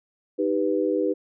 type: chord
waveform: sine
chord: Eb augmented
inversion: none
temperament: equal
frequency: 311.1 / 392 / 493.9 Hz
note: Eb4 / G4 / B4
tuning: 0 / 0 / 0 cents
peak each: -25 dBFS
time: 0.38-1.14 s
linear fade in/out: 20 ms
effects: none